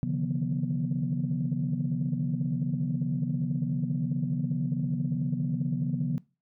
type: tone cluster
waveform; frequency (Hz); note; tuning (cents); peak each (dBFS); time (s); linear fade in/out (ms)
sine; 134.4 / 149.1 / 159.1 / 177.2 / 241.8; C3 / D3 / D#3 / F3 / B3; +47 / +27 / +39 / +25 / -36; -31 / -32 / -33 / -32 / -32; 0.03-6.18; 0
effects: noise-tail reverb RT60 0.3 s tail -22 dB re dry + tanh soft clip ceiling -18 dBFS